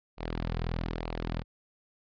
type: tone with flanger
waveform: sawtooth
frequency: 41.26 Hz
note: E1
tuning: 2 cents sharp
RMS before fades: -34 dBFS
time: 0.17-1.44 s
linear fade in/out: 50 ms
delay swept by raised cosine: 0.57 to 3.47 ms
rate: 1.1 Hz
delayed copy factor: -0.5
effects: resampled to 11025 Hz